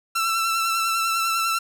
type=tone with vibrato; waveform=sawtooth; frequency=1339 Hz; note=E6; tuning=27 cents sharp; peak=-17 dBFS; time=0.15-1.59 s; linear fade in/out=10 ms; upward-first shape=triangle; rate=10 Hz; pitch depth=32 cents each way; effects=none